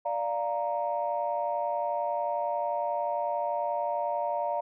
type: chord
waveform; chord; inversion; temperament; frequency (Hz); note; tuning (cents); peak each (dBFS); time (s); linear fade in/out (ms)
sine; Bb major; first; equal; 587.3 / 698.5 / 932.3; D5 / F5 / Bb5; 0 / 0 / 0; -31; 0.05-4.61; 10
effects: tanh soft clip ceiling -18 dBFS